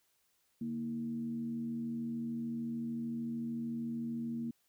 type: tone with frequency modulation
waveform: sine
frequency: 233.1 Hz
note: A#3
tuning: in tune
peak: -35 dBFS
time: 0.61-4.51 s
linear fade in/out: 5 ms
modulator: 86.6 Hz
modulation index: 0.47
effects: white hiss -75 dBFS RMS until 4.68 s